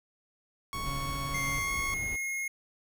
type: tone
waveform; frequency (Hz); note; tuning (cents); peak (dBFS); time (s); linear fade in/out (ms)
sawtooth; 1108.7; C#6; 0; -31; 0.73-1.94; 0
type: noise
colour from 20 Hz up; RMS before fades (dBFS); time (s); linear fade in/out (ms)
brown; -39; 0.74-2.16; 2
type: tone with vibrato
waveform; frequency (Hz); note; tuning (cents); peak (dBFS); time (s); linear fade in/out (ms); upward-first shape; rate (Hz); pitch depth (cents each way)
35% pulse; 138.59; C#3; 0; -36; 0.86-1.59; 0; square; 4.7; 12
type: tone with pitch glide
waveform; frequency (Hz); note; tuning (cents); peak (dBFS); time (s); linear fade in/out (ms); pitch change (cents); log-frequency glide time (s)
square; 2111 to 2154; C7 to C7; +15 to +50; -32; 1.34-2.48; 5; +35; 1.63-1.71
effects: none